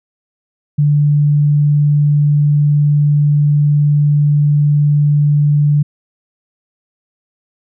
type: tone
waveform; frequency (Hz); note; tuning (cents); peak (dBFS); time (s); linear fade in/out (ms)
sine; 146.83; D3; 0; -8; 0.78-5.83; 10
effects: none